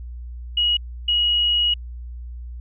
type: tone bursts at uneven times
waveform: sine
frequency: 2900 Hz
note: F#7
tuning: 35 cents flat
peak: -16 dBFS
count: 2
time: 0.57-0.77 / 1.08-1.74 s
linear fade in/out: 5 ms
effects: added 60 Hz sine -31 dBFS peak until 2.6 s